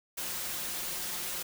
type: noise with comb filter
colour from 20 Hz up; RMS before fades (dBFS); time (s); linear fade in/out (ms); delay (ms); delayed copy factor
white; -36; 0.17-1.43; 10; 5.6; +0.6
effects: none